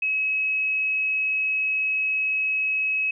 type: tone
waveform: sine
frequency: 2563 Hz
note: E7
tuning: 49 cents flat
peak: -21 dBFS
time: 0.02-3.11 s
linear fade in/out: 5 ms
effects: none